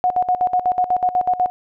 sine tone with tremolo, 729 Hz, F#5, 26 cents flat, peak -13 dBFS, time 0.04-1.5 s, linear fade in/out 0 ms, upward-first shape square, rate 8.1 Hz, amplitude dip 80%, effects none

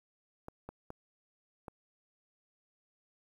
clicks, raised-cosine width 1 ms, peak -29 dBFS, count 4, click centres 0.484 / 0.69 / 0.904 / 1.682 s, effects 10-bit

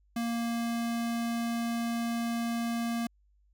square tone, 233.1 Hz, A#3, in tune, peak -30 dBFS, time 0.16-3.07 s, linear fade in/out 5 ms, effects added 50 Hz sine -63 dBFS peak until 3.53 s

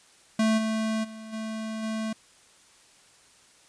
square tone with level steps, 220 Hz, A3, in tune, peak -21 / -26 / -40 / -32 / -29 dBFS, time 0.39-2.13 s, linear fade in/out 5 ms, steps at 0.57 / 1.03 / 1.32 / 1.82 s, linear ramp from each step 20 ms, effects white hiss -57 dBFS RMS until 3.68 s + resampled to 22050 Hz

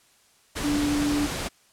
sine tone in noise, 291.9 Hz, D4, 10 cents flat, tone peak -22 dBFS, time 0.63-1.27 s, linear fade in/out 20 ms, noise pink, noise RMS -30 dBFS, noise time 0.55-1.49 s, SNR +5 dB, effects white hiss -60 dBFS RMS until 1.72 s + low-pass 10000 Hz 12 dB/octave

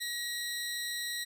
25% pulse tone pair together, 1904 / 4034 Hz, A#6 / B7, +36 / +36 cents, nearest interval octave + minor second, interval 1300 cents, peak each -33 / -33 dBFS, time 0-1.25 s, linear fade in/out 20 ms, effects none

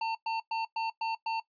square tone bursts, 900 Hz, A5, 39 cents sharp, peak -30 dBFS, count 6, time 0.01-1.4 s, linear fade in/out 5 ms, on 140 ms, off 110 ms, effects noise-tail reverb RT60 0.1 s tail -18 dB re dry + resampled to 11025 Hz

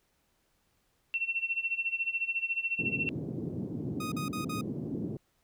sine tone with tremolo, 2709 Hz, E7, 47 cents sharp, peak -26 dBFS, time 1.14-3.09 s, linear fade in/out 0 ms, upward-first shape sine, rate 14 Hz, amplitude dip 85%
white band-pass noise, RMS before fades -36 dBFS, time 2.79-5.17 s, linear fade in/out 2 ms, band 110 to 330 Hz, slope 24 dB/octave
sawtooth tone bursts, 1244.5 Hz, D#6, in tune, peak -33 dBFS, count 4, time 4-4.612 s, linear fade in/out 5 ms, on 120 ms, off 44 ms
effects pink hiss -73 dBFS RMS until 5.43 s

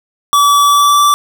square tone with pitch glide, 1149 to 1164.4 Hz, D6 to D6, -38 to -15 cents, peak -7 dBFS, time 0.33-1.14 s, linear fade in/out 0 ms, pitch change +23 cents, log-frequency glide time 0.64-1.03 s, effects none

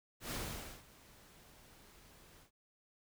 pink noise with ADSR envelope, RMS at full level -40 dBFS, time 0.2-2.51 s, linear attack 110 ms, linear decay 510 ms, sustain -21 dB, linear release 100 ms, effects none

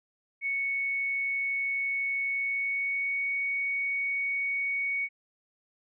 sine tone with pitch glide, 2217 to 2232 Hz, C#7 to C#7, 0 to +11 cents, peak -27 dBFS, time 0.41-5.09 s, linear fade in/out 50 ms, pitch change +11 cents, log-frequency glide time 2.28-3.3 s, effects none

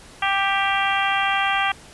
harmonic tone with a mistuned harmonic, 393.1 Hz, G4, 5 cents sharp, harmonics 2 / 3 / 4 / 5 / 6 / 7 / 8, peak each -23 / -25 / -26 / -27 / -28 / -28 / -29 dBFS, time 0.22-1.72 s, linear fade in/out 5 ms, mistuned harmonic 8, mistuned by +44 cents, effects pink hiss -45 dBFS RMS until 1.93 s + resampled to 24000 Hz

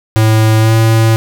square tone with pitch glide, 110 to 112.25 Hz, A2 to A2, 0 to +35 cents, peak -7 dBFS, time 0.16-1.16 s, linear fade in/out 0 ms, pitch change +35 cents, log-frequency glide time 0.59-0.73 s, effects none

